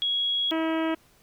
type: tone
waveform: sine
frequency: 3322 Hz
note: G#7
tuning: in tune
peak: -23 dBFS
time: 0.02-0.51 s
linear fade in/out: 0 ms
type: harmonic tone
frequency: 322.3 Hz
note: E4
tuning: 39 cents flat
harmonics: 1 / 2 / 3 / 4 / 5 / 6 / 7 / 8 / 9 / 10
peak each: -25 / -31 / -35 / -37 / -39 / -41 / -42 / -43 / -44 / -45 dBFS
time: 0.51-0.95 s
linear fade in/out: 10 ms
effects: pink hiss -60 dBFS RMS until 1.22 s